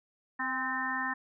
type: harmonic tone with a mistuned harmonic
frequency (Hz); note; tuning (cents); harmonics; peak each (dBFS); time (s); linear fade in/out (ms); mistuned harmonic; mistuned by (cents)
258.9; C4; -18; 1 / 3 / 4 / 5 / 6 / 7; -40 / -40 / -36 / -41 / -41 / -33; 0.39-1.14; 10; 3; +39
effects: none